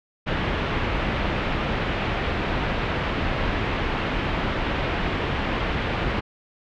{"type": "low-pass noise", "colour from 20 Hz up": "pink", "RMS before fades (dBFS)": -25, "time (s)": [0.26, 6.21], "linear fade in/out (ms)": 20, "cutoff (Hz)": 3100, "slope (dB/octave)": 24, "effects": []}